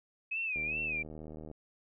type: tone with vibrato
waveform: sine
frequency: 2525 Hz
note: D#7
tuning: 25 cents sharp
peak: -32 dBFS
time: 0.31-1.03 s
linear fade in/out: 10 ms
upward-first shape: sine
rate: 2.5 Hz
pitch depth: 120 cents each way
type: click train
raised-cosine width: 2 ms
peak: -33 dBFS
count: 75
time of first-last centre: 0.56-1.514 s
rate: 77.6 Hz
effects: none